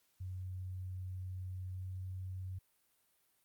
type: tone with pitch glide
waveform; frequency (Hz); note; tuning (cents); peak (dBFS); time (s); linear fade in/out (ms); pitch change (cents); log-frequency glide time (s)
sine; 92.5 to 93.14; F#2 to F#2; 0 to +12; -40; 0.2-2.59; 10; +12; 1.75-1.83
effects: white hiss -75 dBFS RMS until 3.44 s + Opus 48 kbps